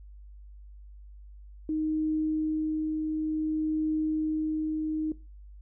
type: tone with tremolo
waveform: sine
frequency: 311.1 Hz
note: D#4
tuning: in tune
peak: -25 dBFS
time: 1.69-5.12 s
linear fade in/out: 2 ms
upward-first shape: triangle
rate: 0.56 Hz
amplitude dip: 30%
effects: noise-tail reverb RT60 0.3 s tail -20 dB re dry + added 50 Hz sine -45 dBFS peak until 5.61 s